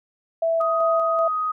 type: tone with tremolo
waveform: sine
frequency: 659.3 Hz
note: E5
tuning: in tune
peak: -18 dBFS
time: 0.42-1.28 s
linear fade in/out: 5 ms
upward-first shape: square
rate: 2.6 Hz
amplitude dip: 30%
type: tone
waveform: sine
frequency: 1252 Hz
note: D#6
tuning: 10 cents sharp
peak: -21 dBFS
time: 0.6-1.52 s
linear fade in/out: 10 ms
effects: none